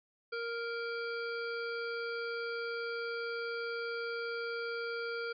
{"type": "harmonic tone", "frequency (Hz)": 466.2, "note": "A#4", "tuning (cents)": 0, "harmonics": [1, 3, 5, 7, 9, 10], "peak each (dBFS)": [-38, -39, -47, -54, -57, -49], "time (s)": [0.32, 5.33], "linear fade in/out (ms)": 10, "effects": []}